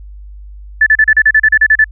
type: tone bursts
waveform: sine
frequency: 1746 Hz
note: A6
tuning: 14 cents flat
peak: -4 dBFS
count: 12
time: 0.81-1.843 s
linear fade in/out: 5 ms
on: 54 ms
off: 35 ms
effects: added 50 Hz sine -29 dBFS peak until 1.91 s